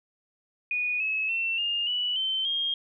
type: tone with pitch steps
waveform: sine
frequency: 2466 / 2580 / 2699 / 2823 / 2953 / 3089 / 3231 Hz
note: D#7 / E7 / E7 / F7 / F#7 / G7 / G#7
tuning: -16 / -38 / +40 / +18 / -4 / -26 / -48 cents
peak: -25 dBFS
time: 0.71-2.74 s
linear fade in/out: 2 ms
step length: 290 ms
effects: none